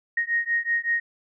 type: beating tone pair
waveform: sine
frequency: 1864.7 / 1870 Hz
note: A#6 / A#6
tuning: 0 / +5 cents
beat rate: 5.3 Hz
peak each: -25 dBFS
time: 0.17-1 s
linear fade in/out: 5 ms
effects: none